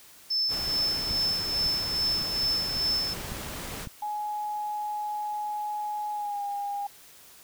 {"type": "tone with tremolo", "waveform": "sine", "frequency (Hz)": 5270, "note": "E8", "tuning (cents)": -1, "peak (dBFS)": -23, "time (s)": [0.3, 3.14], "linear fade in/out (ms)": 10, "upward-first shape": "sine", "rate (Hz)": 2.4, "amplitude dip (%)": 50}
{"type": "noise", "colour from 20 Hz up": "pink", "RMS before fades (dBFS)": -37, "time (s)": [0.48, 3.88], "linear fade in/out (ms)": 50}
{"type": "click train", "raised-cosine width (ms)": 5, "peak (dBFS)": -25, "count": 6, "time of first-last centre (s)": [1.11, 3.872], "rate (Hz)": 1.81}
{"type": "tone with pitch glide", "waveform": "sine", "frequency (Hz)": [839, 810], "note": ["G#5", "G#5"], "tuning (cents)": [17, -43], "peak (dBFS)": -29, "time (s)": [4.02, 6.87], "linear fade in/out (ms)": 5, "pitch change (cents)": -60, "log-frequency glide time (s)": [6.12, 6.43]}
{"effects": ["white hiss -52 dBFS RMS until 7.43 s"]}